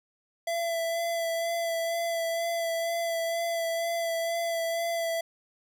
square tone with vibrato, 670 Hz, E5, 28 cents sharp, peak -28 dBFS, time 0.47-5.21 s, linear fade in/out 5 ms, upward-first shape sine, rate 2.1 Hz, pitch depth 19 cents each way, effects none

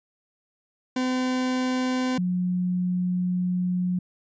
40% pulse / sine tone pair in turn, 255.2 / 180.45 Hz, C4 / F#3, -43 / -43 cents, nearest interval tritone, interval 600 cents, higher first, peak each -22 dBFS, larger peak neither, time 0.96-2.18 / 2.18-3.99 s, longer second, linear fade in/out 5 ms, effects resampled to 16000 Hz

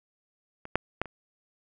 clicks, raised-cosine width 0.5 ms, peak -26 / -7 / -12 / -27 dBFS, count 4, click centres 0.654 / 0.756 / 1.016 / 1.057 s, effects none

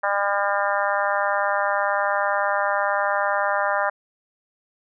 harmonic tone, 201 Hz, G3, 44 cents sharp, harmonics 3 / 4 / 5 / 6 / 7 / 8 / 9, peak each -25 / -26 / -27 / -28 / -28 / -29 / -30 dBFS, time 0.03-3.9 s, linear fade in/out 10 ms, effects none

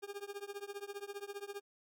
40% pulse tone with tremolo, 404 Hz, G#4, 48 cents flat, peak -38 dBFS, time 0.02-1.61 s, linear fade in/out 20 ms, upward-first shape triangle, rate 15 Hz, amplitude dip 100%, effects none

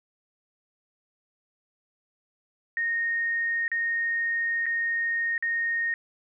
sine tone with dropouts, 1853 Hz, A#6, 11 cents flat, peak -24 dBFS, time 2.77-5.94 s, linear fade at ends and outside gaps 1 ms, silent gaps 3.68-3.716 / 4.658-4.664 / 5.379-5.425 s, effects none

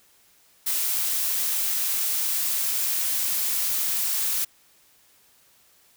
blue noise, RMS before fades -25 dBFS, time 0.66-4.45 s, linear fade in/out 10 ms, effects white hiss -59 dBFS RMS until 5.96 s

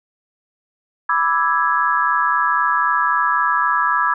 sine chord, E dominant seventh, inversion second, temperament equal, 987.8 / 1174.7 / 1318.5 / 1661.2 Hz, B5 / D6 / E6 / G#6, 0 / 0 / 0 / 0 cents, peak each -20 dBFS, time 1.09-4.14 s, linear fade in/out 5 ms, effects none

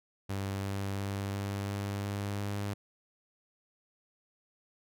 sawtooth tone with pitch steps, 98 / 98.57 / 99.14 / 99.71 / 100.29 / 100.87 / 101.46 Hz, G2 / G2 / G2 / G2 / G2 / G2 / G#2, 0 / +10 / +20 / +30 / +40 / +50 / -40 cents, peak -29 dBFS, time 0.29-2.74 s, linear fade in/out 10 ms, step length 350 ms, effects none

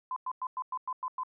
sine tone bursts, 1020 Hz, C6, 44 cents flat, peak -31 dBFS, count 8, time 0.11-1.234 s, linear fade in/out 2 ms, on 53 ms, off 100 ms, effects none

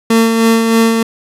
30% pulse tone with tremolo, 226.8 Hz, A#3, 47 cents flat, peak -4 dBFS, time 0.1-1.03 s, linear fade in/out 5 ms, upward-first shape sine, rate 3.2 Hz, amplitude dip 40%, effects resampled to 32000 Hz

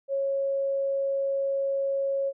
sine tone, 549 Hz, C#5, 17 cents flat, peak -24 dBFS, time 0.08-2.33 s, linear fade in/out 50 ms, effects none

